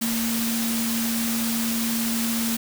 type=tone in noise; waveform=sine; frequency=229.4 Hz; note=A#3; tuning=28 cents flat; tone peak=-24 dBFS; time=0.01-2.57 s; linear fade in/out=10 ms; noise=white; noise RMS=-28 dBFS; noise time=0.01-2.57 s; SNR=+1 dB; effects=none